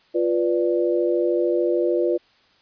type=chord; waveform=sine; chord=B diminished; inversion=second; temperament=equal; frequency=349.2 / 493.9 / 587.3 Hz; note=F4 / B4 / D5; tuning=0 / 0 / 0 cents; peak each=-20 / -23 / -25 dBFS; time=0.14-2.18 s; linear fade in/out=20 ms; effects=white hiss -58 dBFS RMS until 2.61 s + resampled to 11025 Hz